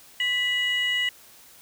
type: tone pair together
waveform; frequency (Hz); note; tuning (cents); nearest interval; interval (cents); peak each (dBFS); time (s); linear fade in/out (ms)
sine; 1976.2 / 2904; B6 / F#7; +1 / -33; perfect fifth; 666; -23; 0.2-1.09; 2
effects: tanh soft clip ceiling -18 dBFS + white hiss -51 dBFS RMS until 1.61 s